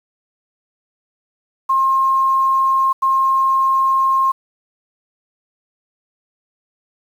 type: tone bursts at uneven times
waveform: sine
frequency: 1067 Hz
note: C6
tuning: 34 cents sharp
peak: -12 dBFS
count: 2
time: 1.69-2.93 / 3.02-4.32 s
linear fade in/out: 10 ms
effects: 7-bit